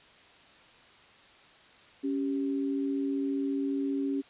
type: tone pair together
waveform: sine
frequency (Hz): 277.2 / 392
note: C#4 / G4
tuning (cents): 0 / 0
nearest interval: tritone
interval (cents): 600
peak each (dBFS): -28 / -36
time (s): 2.03-4.22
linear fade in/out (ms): 20
effects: white hiss -56 dBFS RMS until 4.29 s + resampled to 8000 Hz